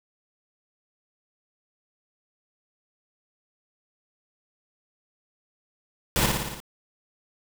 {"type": "noise with echo", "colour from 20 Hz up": "pink", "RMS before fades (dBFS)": -23, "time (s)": [6.16, 6.26], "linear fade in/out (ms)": 0, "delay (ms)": 57, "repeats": 6, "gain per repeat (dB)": -3, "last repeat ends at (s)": 6.602, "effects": []}